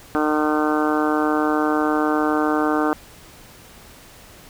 harmonic tone, 152.2 Hz, D#3, 38 cents flat, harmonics 2 / 3 / 4 / 5 / 6 / 7 / 8 / 9 / 10, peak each -20 / -25 / -28 / -26 / -30 / -30 / -27 / -30 / -30 dBFS, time 0.15-2.93 s, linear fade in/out 0 ms, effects pink hiss -45 dBFS RMS until 4.49 s

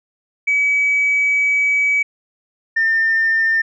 sine tone pair in turn, 2280 / 1803.4 Hz, C#7 / A6, +48 / +42 cents, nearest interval major third, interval 406 cents, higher first, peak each -12 dBFS, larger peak neither, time 0.47-2.03 / 2.76-3.62 s, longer first, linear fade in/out 10 ms, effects tanh soft clip ceiling -9 dBFS

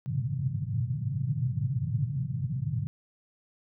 pink band-pass noise, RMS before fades -30 dBFS, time 0.06-2.87 s, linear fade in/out 0 ms, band 110 to 150 Hz, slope 48 dB/octave, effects none

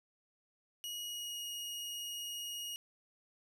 sawtooth tone with pitch glide, 2900 to 2877 Hz, F#7 to F#7, -35 to -49 cents, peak -37 dBFS, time 0.84-2.76 s, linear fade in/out 0 ms, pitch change -14 cents, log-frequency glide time 1.05-1.43 s, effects none

